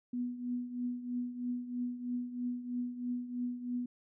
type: tone with tremolo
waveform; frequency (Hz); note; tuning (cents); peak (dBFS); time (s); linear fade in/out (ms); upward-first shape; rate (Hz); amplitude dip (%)
sine; 245.4; B3; -11; -31; 0.13-3.86; 5; triangle; 3.1; 75
effects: none